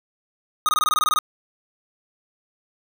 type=tone bursts; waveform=square; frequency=1244.5 Hz; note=D#6; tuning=in tune; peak=-17 dBFS; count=11; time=0.66-1.188 s; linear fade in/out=0 ms; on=28 ms; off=22 ms; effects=none